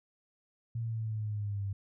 sine exponential sweep, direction down, 116.54 to 98 Hz, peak -32 dBFS, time 0.75-1.73 s, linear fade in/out 5 ms, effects none

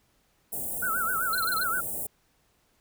white band-stop noise, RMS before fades -33 dBFS, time 0.52-2.07 s, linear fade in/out 10 ms, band 780 to 8200 Hz, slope 48 dB/octave
sine tone with vibrato, 1396.9 Hz, F6, in tune, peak -26 dBFS, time 0.82-1.81 s, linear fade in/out 10 ms, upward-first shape sine, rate 7.7 Hz, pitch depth 140 cents each way
sine tone bursts, 4141 Hz, C8, 19 cents flat, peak -30 dBFS, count 7, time 1.33-1.633 s, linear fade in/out 2 ms, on 21 ms, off 26 ms
effects pink hiss -68 dBFS RMS until 2.8 s

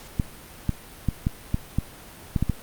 clicks, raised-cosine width 5 ms, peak -9 dBFS, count 9, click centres 0.198 / 0.693 / 1.087 / 1.269 / 1.544 / 1.786 / 2.362 / 2.426 / 2.497 s, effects pink hiss -44 dBFS RMS until 2.62 s + Opus 48 kbps

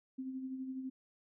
sine tone with tremolo, 261.6 Hz, C4, in tune, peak -37 dBFS, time 0.18-0.9 s, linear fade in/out 10 ms, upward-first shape sine, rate 12 Hz, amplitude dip 45%, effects none

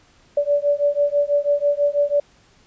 sine beating tone pair, 575 / 581.1 Hz, D5 / D5, -37 / -18 cents, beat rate 6.1 Hz, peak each -19 dBFS, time 0.37-2.2 s, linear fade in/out 5 ms, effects pink hiss -55 dBFS RMS until 2.66 s + resampled to 16000 Hz

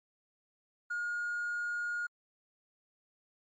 triangle tone with hard clipping, 1430 Hz, F6, 41 cents sharp, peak -33 dBFS, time 0.9-2.07 s, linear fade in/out 10 ms, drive 4 dB, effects MP3 32 kbps

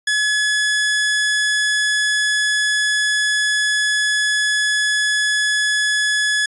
sawtooth tone, 1700 Hz, G#6, 40 cents sharp, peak -12 dBFS, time 0.07-6.46 s, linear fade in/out 5 ms, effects resampled to 24000 Hz

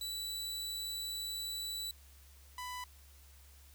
sawtooth tone pair in turn, 3951 / 995.8 Hz, B7 / B5, 0 / +14 cents, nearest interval 2 octaves, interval 2386 cents, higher first, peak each -35 / -37 dBFS, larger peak first, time 0.01-1.91 / 2.58-2.84 s, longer first, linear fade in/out 2 ms, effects added 69 Hz sine -57 dBFS peak until 3.74 s + white hiss -63 dBFS RMS until 3.74 s

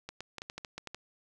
clicks, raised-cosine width 0.2 ms, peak -23 dBFS, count 10, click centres 0.09 / 0.206 / 0.383 / 0.419 / 0.499 / 0.58 / 0.648 / 0.78 / 0.873 / 0.946 s, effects none

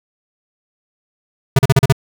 square tone bursts, 134.7 Hz, C#3, 49 cents flat, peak -7 dBFS, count 6, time 1.56-1.925 s, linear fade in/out 5 ms, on 30 ms, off 37 ms, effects none

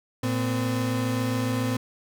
35% pulse tone pair together, 114.3 / 255.9 Hz, A#2 / C4, -34 / -38 cents, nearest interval octave + major second, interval 1396 cents, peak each -25 dBFS, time 0.23-1.77 s, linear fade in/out 5 ms, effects none

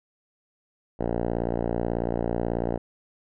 5% pulse tone with low-pass filter, 58.27 Hz, A#1, in tune, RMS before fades -27 dBFS, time 0.99-2.78 s, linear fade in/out 10 ms, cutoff 720 Hz, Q 0.96, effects none

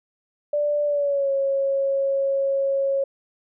sine tone with pitch glide, 587.3 to 548 Hz, D5 to C#5, 0 to -20 cents, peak -19 dBFS, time 0.53-3.04 s, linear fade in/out 5 ms, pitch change -120 cents, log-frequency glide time 0.85-1.31 s, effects none

